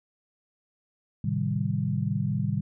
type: chord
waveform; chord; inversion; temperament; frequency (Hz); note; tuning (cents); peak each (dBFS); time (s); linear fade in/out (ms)
sine; A half-diminished seventh; none; equal with one note detuned; 110 / 133.95 / 155.56 / 196; A2 / C3 / Eb3 / G3; 0 / +41 / 0 / 0; -30; 1.24-2.61; 5
effects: none